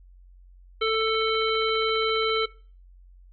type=harmonic tone; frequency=442.6 Hz; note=A4; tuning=10 cents sharp; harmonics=1 / 3 / 5 / 7 / 9; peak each=-24 / -27 / -30 / -30 / -33 dBFS; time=0.81-2.46 s; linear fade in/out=10 ms; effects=noise-tail reverb RT60 0.4 s tail -21 dB re dry + added 45 Hz sine -48 dBFS peak until 3.32 s